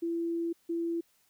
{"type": "tone bursts at uneven times", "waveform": "sine", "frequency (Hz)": 336.2, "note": "E4", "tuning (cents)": 34, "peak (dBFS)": -29, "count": 2, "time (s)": [[0.02, 0.53], [0.69, 1.01]], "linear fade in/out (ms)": 10, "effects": ["white hiss -69 dBFS RMS until 1.29 s"]}